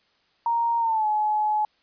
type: tone with pitch glide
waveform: sine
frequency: 932.3 to 850 Hz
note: A#5 to G#5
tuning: 0 to +40 cents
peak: -20 dBFS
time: 0.46-1.65 s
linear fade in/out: 2 ms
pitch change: -160 cents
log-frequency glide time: 0.79-1.07 s
effects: white hiss -65 dBFS RMS until 1.82 s + resampled to 11025 Hz